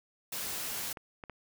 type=noise; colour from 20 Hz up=white; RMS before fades=-37 dBFS; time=0.32-0.93 s; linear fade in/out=5 ms
type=clicks; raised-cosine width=0.5 ms; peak=-28 dBFS; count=4; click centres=0.778 / 0.972 / 1.238 / 1.297 s
effects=none